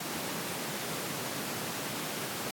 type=high-pass noise; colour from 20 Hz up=pink; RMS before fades=-37 dBFS; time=0-2.51 s; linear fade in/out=5 ms; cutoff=140 Hz; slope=24 dB/octave; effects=AAC 64 kbps